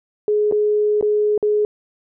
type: tone with dropouts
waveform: sine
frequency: 420.2 Hz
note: G#4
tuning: 20 cents sharp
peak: -14 dBFS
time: 0.28-1.65 s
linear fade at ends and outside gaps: 1 ms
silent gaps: 0.513-0.523 / 1.011-1.026 / 1.378-1.427 s
effects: none